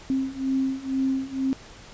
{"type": "beating tone pair", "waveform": "sine", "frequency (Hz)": [264.8, 266.9], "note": ["C4", "C4"], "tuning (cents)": [21, 35], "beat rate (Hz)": 2.1, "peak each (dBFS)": [-27, -25], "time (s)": [0.1, 1.53], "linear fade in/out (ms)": 0, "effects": ["pink hiss -46 dBFS RMS until 1.93 s", "resampled to 16000 Hz"]}